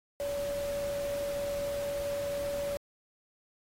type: tone in noise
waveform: sine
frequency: 570 Hz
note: C#5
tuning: 48 cents sharp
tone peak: -31 dBFS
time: 0.2-2.77 s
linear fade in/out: 0 ms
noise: pink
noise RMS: -44 dBFS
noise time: 0.2-2.77 s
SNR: +10 dB
effects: AAC 48 kbps